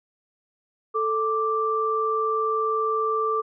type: tone pair together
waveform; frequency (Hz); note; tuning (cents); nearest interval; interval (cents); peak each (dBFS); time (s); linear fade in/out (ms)
sine; 440 / 1174.7; A4 / D6; 0 / 0; octave + perfect fourth; 1700; -25 / -23; 0.94-3.42; 20
effects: none